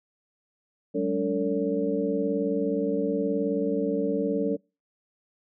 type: tone cluster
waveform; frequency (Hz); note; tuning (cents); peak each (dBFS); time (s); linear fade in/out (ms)
sine; 189.6 / 208.6 / 286.9 / 450.9 / 566; F#3 / G#3 / D4 / A4 / C#5; +43 / +8 / -40 / +42 / +36; -32 / -33 / -28 / -27 / -32; 0.94-4.57; 20
effects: noise-tail reverb RT60 0.3 s tail -26 dB re dry